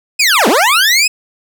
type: linear two-way sweep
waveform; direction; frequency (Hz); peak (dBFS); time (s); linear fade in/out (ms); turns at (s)
20% pulse; down then up; 2599 to 196 to 2599; -3; 0.19-1.08; 10; 0.48
effects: none